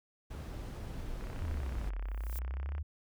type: noise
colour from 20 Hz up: brown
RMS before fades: -41 dBFS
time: 0.3-1.9 s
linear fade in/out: 10 ms
type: click train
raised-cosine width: 0.5 ms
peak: -33 dBFS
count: 53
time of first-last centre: 1.21-2.781 s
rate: 33.1 Hz
type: linear two-way sweep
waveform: sine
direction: down then up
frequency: 84.3 to 43.65 to 75.6 Hz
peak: -34 dBFS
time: 1.41-2.83 s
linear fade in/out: 10 ms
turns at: 1.96 s
type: noise with exponential growth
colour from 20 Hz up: violet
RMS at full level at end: -43 dBFS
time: 2.01-2.39 s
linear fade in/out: 5 ms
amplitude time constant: 81 ms
effects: none